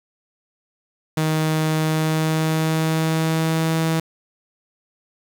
sawtooth tone with pitch glide, 157 to 161.79 Hz, D#3 to E3, +16 to -32 cents, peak -14 dBFS, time 1.17-4 s, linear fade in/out 5 ms, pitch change +52 cents, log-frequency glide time 1.81-3.76 s, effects 7-bit

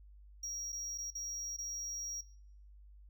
triangle tone with dropouts, 5660 Hz, F8, 22 cents sharp, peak -37 dBFS, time 0.43-2.21 s, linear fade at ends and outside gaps 5 ms, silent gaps 0.722-0.726 / 0.978-0.982 / 1.105-1.151 / 1.566-1.584 s, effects noise-tail reverb RT60 0.6 s tail -21 dB re dry + added 50 Hz sine -54 dBFS peak until 3.09 s

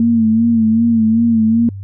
sine tone with vibrato, 226.5 Hz, A#3, 50 cents flat, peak -9 dBFS, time 0-1.69 s, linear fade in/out 2 ms, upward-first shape sine, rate 2.6 Hz, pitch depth 57 cents each way, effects added 98 Hz sine -25 dBFS peak until 1.83 s

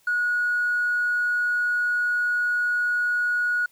triangle tone, 1455 Hz, F#6, 29 cents flat, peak -17 dBFS, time 0.07-3.66 s, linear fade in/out 5 ms, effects tanh soft clip ceiling -18 dBFS + white hiss -61 dBFS RMS until 3.71 s

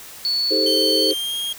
sine tone, 4435 Hz, C#8, in tune, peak -18 dBFS, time 0.25-1.11 s, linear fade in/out 0 ms
sine chord, A half-diminished seventh, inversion second, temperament just, 316.8 / 396 / 440 / 528 Hz, Eb4 / G4 / A4 / C5, +31 / +18 / 0 / +16 cents, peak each -24 dBFS, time 0.5-1.14 s, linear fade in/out 20 ms
45% pulse tone with pitch glide, 3112 to 3246 Hz, G7 to G#7, -13 to -40 cents, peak -23 dBFS, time 0.66-1.53 s, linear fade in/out 5 ms, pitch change +73 cents, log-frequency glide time 0.97-1.36 s
effects white hiss -39 dBFS RMS until 1.58 s

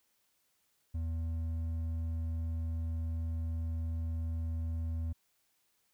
triangle tone with hard clipping, 81.7 Hz, E2, 15 cents flat, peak -34 dBFS, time 0.94-5.13 s, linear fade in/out 10 ms, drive 8 dB, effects white hiss -75 dBFS RMS until 5.93 s

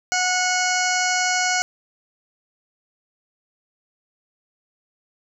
harmonic tone, 732 Hz, F#5, 19 cents flat, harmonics 1 / 2 / 3 / 4 / 6 / 7 / 8 / 9 / 10, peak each -24 / -24 / -26 / -32 / -30 / -30 / -29 / -28 / -33 dBFS, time 0.12-1.62 s, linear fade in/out 0 ms, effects none

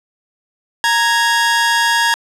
sawtooth tone pair together, 929.1 / 1661.2 Hz, A#5 / G#6, -6 / 0 cents, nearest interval minor seventh, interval 1006 cents, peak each -11 dBFS, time 0.84-2.14 s, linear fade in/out 0 ms, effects low-pass 9000 Hz 12 dB/octave + 7-bit

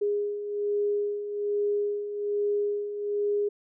sine beating tone pair, 410.3 / 411.5 Hz, G#4 / G#4, -21 / -16 cents, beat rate 1.2 Hz, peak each -33 / -26 dBFS, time 0.01-3.49 s, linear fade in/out 10 ms, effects none

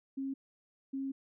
sine tone bursts at uneven times, 270.4 Hz, C#4, 43 cents flat, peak -34 dBFS, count 2, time 0.17-0.34 / 0.93-1.12 s, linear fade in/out 10 ms, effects none

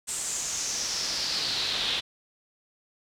brown noise with band-pass filter sweep, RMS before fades -30 dBFS, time 0.07-2.01 s, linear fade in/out 20 ms, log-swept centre 8100 to 3500 Hz, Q 4.6, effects none

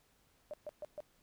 sine tone bursts, 601 Hz, D5, 40 cents sharp, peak -40 dBFS, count 4, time 0.51-1.004 s, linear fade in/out 0 ms, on 26 ms, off 130 ms, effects pink hiss -71 dBFS RMS until 1.22 s

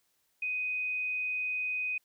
sine tone, 2500 Hz, D#7, 8 cents sharp, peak -30 dBFS, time 0.42-1.98 s, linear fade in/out 5 ms, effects white hiss -74 dBFS RMS until 2.04 s

